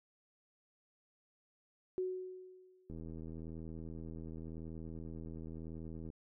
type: tone with exponential decay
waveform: sine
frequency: 370 Hz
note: F#4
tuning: in tune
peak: -32 dBFS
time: 1.98-3 s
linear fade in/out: 0 ms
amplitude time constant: 220 ms
type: click train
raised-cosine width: 3 ms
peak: -35 dBFS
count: 260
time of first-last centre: 2.9-6.101 s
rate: 80.9 Hz
effects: none